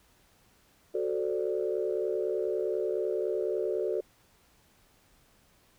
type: chord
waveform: sine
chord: D dominant seventh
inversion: first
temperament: equal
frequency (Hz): 370 / 440 / 523.3 / 587.3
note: F#4 / A4 / C5 / D5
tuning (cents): 0 / 0 / 0 / 0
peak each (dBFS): -31 / -31 / -37 / -35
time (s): 0.94-4.01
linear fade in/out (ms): 10
effects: tanh soft clip ceiling -17 dBFS + pink hiss -64 dBFS RMS until 5.78 s